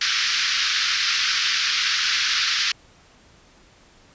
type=band-pass noise; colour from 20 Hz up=white; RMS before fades=-22 dBFS; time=0.01-2.72 s; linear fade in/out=5 ms; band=1300 to 5600 Hz; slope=48 dB/octave; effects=pink hiss -53 dBFS RMS until 4.14 s + resampled to 16000 Hz